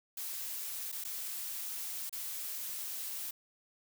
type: noise with dropouts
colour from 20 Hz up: blue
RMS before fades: -40 dBFS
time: 0.17-3.31 s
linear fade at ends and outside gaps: 5 ms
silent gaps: 0.918-0.924 / 1.04-1.048 / 2.095-2.126 s
effects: none